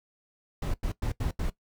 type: noise bursts at uneven times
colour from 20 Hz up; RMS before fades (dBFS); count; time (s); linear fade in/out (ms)
brown; -29; 5; 0.62-0.74 / 0.83-0.92 / 1.02-1.12 / 1.2-1.31 / 1.39-1.5; 5
effects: noise-tail reverb RT60 0.1 s tail -17 dB re dry